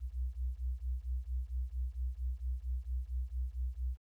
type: beating tone pair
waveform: sine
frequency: 60.5 / 64.9 Hz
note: B1 / C2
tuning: -35 / -13 cents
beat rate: 4.4 Hz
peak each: -37 / -38 dBFS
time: 0-3.98 s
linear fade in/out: 50 ms
effects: 12-bit